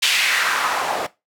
white noise with band-pass filter sweep, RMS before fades -20 dBFS, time 0.02-1.07 s, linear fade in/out 10 ms, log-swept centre 3200 to 590 Hz, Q 2.1, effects noise-tail reverb RT60 0.2 s tail -17 dB re dry

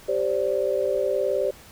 sine chord, G suspended fourth, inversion none, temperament equal with one note detuned, 392 / 523.3 / 582.3 Hz, G4 / C5 / D5, 0 / 0 / -15 cents, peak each -26 / -25 / -25 dBFS, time 0.08-1.51 s, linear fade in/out 10 ms, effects pink hiss -48 dBFS RMS until 1.71 s

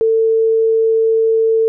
sine tone, 447.7 Hz, A4, 30 cents sharp, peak -10 dBFS, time 0.01-1.68 s, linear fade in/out 0 ms, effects none

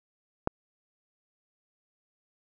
click, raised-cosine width 1 ms, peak -11 dBFS, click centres 0.474 s, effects none

